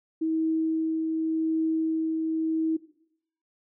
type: tone with tremolo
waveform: sine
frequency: 320.5 Hz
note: E4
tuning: 49 cents flat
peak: -22 dBFS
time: 0.21-2.77 s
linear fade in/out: 10 ms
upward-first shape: triangle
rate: 0.88 Hz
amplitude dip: 30%
effects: noise-tail reverb RT60 0.7 s tail -17 dB re dry